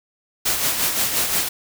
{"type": "noise with tremolo", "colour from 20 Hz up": "white", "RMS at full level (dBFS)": -19, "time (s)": [0.45, 1.49], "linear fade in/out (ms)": 10, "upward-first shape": "sine", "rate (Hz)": 5.7, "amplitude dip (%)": 50, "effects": []}